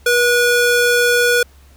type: ring-modulated tone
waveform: square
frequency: 970 Hz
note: B5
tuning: 31 cents flat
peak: -9 dBFS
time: 0.06-1.43 s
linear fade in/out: 5 ms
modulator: 487 Hz
effects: added 69 Hz sine -44 dBFS peak until 1.76 s + pink hiss -52 dBFS RMS until 1.76 s